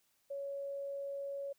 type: tone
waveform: sine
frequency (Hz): 558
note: C#5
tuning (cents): +11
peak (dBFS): -38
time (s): 0.3-1.53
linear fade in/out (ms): 10
effects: white hiss -75 dBFS RMS until 1.58 s